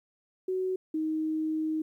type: tone pair in turn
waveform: sine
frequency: 373 / 313.7 Hz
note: F#4 / D#4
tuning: +14 / +14 cents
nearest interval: minor third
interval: 300 cents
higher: first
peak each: -27 dBFS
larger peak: neither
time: 0.48-0.76 / 0.94-1.82 s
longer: second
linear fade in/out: 5 ms
effects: 11-bit